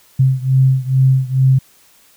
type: beating tone pair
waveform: sine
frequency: 131.1 / 133.4 Hz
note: C3 / C3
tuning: +4 / +34 cents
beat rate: 2.3 Hz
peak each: -12 / -14 dBFS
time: 0.19-1.59 s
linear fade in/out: 10 ms
effects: white hiss -50 dBFS RMS until 2.16 s